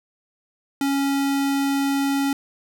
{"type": "tone", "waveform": "square", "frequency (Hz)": 277.2, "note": "C#4", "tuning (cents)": 0, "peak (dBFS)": -20, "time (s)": [0.81, 2.33], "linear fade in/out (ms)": 2, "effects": []}